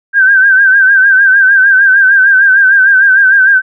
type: tone with vibrato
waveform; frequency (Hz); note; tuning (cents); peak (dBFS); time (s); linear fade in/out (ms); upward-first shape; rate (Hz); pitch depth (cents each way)
sine; 1568; G6; 0; -3; 0.13-3.62; 50; sine; 6.6; 66
effects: none